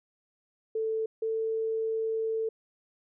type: tone pair in turn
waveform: sine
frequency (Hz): 442.4 / 445.2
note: A4 / A4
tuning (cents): +9 / +20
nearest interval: unison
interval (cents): 11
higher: second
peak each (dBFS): -27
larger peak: neither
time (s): 0.75-1.06 / 1.22-2.49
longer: second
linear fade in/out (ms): 5
effects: none